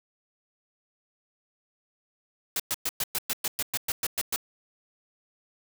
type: noise bursts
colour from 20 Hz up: white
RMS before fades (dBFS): -28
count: 13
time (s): 2.56-4.361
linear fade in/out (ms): 2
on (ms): 37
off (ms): 110
effects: none